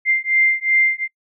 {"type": "beating tone pair", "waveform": "sine", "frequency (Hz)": [2093, 2095.7], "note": ["C7", "C7"], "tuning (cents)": [0, 2], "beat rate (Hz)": 2.7, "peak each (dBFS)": -17, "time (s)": [0.05, 1.08], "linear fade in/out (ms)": 50, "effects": ["noise-tail reverb RT60 0.1 s tail -25 dB re dry"]}